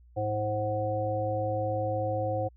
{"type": "harmonic tone with a mistuned harmonic", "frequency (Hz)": 105.8, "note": "G#2", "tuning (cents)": 33, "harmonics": [1, 3, 5, 7], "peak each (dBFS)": [-32, -38, -30, -33], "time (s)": [0.16, 2.49], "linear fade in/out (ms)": 20, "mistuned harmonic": 3, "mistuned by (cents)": 24, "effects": ["added 60 Hz sine -53 dBFS peak until 2.56 s"]}